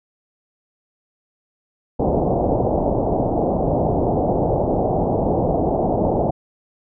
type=low-pass noise; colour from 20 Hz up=white; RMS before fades=-19 dBFS; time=1.99-6.31 s; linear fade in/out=10 ms; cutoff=770 Hz; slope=48 dB/octave; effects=none